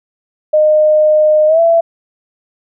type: tone with pitch glide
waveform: sine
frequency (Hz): 613 to 668.5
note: D#5 to E5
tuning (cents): -26 to +24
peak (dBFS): -6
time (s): 0.53-1.81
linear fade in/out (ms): 10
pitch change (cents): +150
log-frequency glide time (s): 1.47-1.6
effects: none